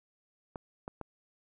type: clicks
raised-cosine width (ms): 1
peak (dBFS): -25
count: 3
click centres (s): 0.558 / 0.879 / 1.013
effects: none